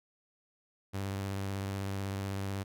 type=tone with vibrato; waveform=sawtooth; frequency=98 Hz; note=G2; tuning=in tune; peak=-30 dBFS; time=0.93-2.64 s; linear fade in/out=20 ms; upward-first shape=sine; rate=16 Hz; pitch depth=25 cents each way; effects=none